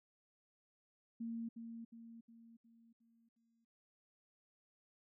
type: tone with echo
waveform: sine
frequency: 229.9 Hz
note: A#3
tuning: 24 cents flat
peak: -40 dBFS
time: 1.2-1.49 s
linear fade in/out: 10 ms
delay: 360 ms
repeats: 6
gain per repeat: -6 dB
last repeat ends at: 3.65 s
effects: none